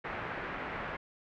white low-pass noise, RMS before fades -39 dBFS, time 0.04-0.97 s, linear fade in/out 10 ms, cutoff 2000 Hz, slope 24 dB/octave, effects none

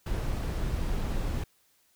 brown noise, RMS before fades -30 dBFS, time 0.06-1.44 s, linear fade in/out 5 ms, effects white hiss -67 dBFS RMS until 1.95 s

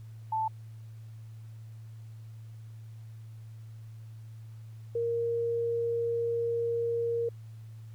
sine tone pair in turn, 880 / 467.2 Hz, A5 / A#4, 0 / +4 cents, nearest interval major seventh, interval 1096 cents, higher first, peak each -27 dBFS, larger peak neither, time 0.32-0.48 / 4.95-7.29 s, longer second, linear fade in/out 5 ms, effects added 111 Hz sine -43 dBFS peak until 7.94 s + pink hiss -66 dBFS RMS until 7.94 s

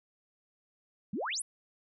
sine exponential sweep, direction up, 170.4 to 11520 Hz, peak -32 dBFS, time 1.13-1.42 s, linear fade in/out 5 ms, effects none

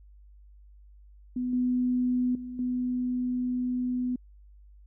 sine tone with level steps, 249.5 Hz, B3, 18 cents sharp, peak -27 / -23 / -35 / -26 dBFS, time 1.36-4.16 s, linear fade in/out 5 ms, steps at 1.53 / 2.35 / 2.59 s, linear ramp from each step 2 ms, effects added 50 Hz sine -50 dBFS peak until 4.86 s

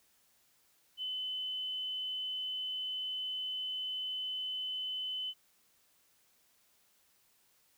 sine tone, 3027 Hz, F#7, 39 cents sharp, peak -35 dBFS, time 0.97-5.34 s, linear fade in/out 50 ms, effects white hiss -70 dBFS RMS until 7.77 s

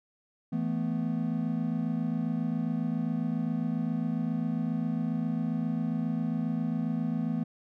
triangle chord, E suspended fourth, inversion none, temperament just, 164.81 / 219.8 / 247.2 Hz, E3 / A3 / B3, 0 / -2 / +2 cents, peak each -30 dBFS, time 0.52-7.44 s, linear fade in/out 10 ms, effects none

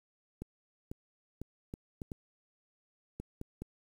clicks, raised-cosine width 3 ms, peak -27 dBFS, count 9, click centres 0.42 / 0.915 / 1.416 / 1.739 / 2.018 / 2.118 / 3.2 / 3.414 / 3.62 s, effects 9-bit

